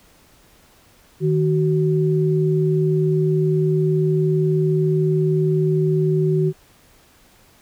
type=tone pair together; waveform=sine; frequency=155.56 / 375.2 Hz; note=D#3 / F#4; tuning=0 / +24 cents; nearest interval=octave + minor third; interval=1524 cents; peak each=-17 / -19 dBFS; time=1.2-6.53 s; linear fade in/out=50 ms; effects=pink hiss -53 dBFS RMS until 7.61 s